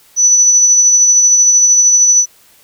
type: tone with tremolo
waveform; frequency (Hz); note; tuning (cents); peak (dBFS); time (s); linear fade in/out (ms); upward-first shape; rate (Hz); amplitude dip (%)
sine; 5960; F#8; +12; -4; 0.16-2.26; 50; sine; 13; 30
effects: white hiss -47 dBFS RMS until 2.63 s